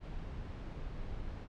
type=noise; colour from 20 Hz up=brown; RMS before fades=-42 dBFS; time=0-1.48 s; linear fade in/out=50 ms; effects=low-pass 4000 Hz 12 dB/octave